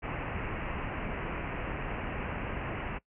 pink low-pass noise, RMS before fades -36 dBFS, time 0.02-2.99 s, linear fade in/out 20 ms, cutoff 2800 Hz, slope 96 dB/octave, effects noise-tail reverb RT60 0.1 s tail -21 dB re dry

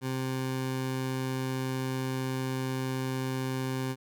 20% pulse tone, 130.81 Hz, C3, in tune, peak -25 dBFS, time 0.01-3.96 s, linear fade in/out 50 ms, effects none

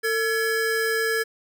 square tone pair together, 448.8 / 1694.4 Hz, A4 / G#6, +34 / +34 cents, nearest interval octave + major seventh, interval 2300 cents, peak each -25 dBFS, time 0.03-1.24 s, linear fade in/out 20 ms, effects none

